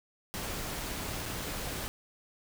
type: noise with dropouts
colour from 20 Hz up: pink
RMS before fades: -37 dBFS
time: 0.34-1.88 s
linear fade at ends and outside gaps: 0 ms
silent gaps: 1.256-1.26 s
effects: none